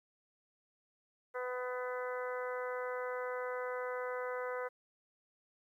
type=harmonic tone; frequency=250.4 Hz; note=B3; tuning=24 cents sharp; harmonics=2 / 3 / 4 / 5 / 6 / 7 / 8; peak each=-38 / -50 / -45 / -46 / -46 / -53 / -50 dBFS; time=1.34-4.69 s; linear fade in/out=20 ms; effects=12-bit